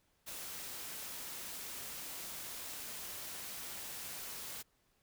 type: noise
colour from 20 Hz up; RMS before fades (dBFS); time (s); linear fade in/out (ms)
white; -45; 0.26-4.63; 20
effects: pink hiss -75 dBFS RMS until 5.02 s